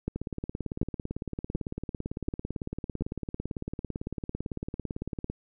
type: two click trains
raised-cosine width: 3 ms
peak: -20 / -16 dBFS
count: 93 / 5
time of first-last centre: 0.16-5.3 / 0.08-3.021 s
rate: 17.9 / 1.36 Hz
effects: none